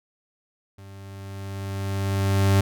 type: tone with level ramp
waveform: 40% pulse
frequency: 98 Hz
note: G2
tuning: in tune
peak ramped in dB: -41 to -14 dBFS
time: 0.78-2.61 s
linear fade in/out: 5 ms
effects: none